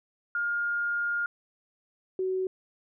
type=tone pair in turn; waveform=sine; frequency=1415 / 374.8 Hz; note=F6 / F#4; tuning=+22 / +22 cents; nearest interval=octave + major seventh; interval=2300 cents; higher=first; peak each=-26 dBFS; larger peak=neither; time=0.35-1.26 / 2.19-2.47 s; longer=first; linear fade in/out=2 ms; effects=none